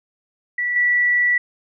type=tone with level steps; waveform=sine; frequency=1954 Hz; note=B6; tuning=19 cents flat; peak=-19 / -14 dBFS; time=0.58-1.38 s; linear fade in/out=5 ms; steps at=0.76 s; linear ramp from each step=2 ms; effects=none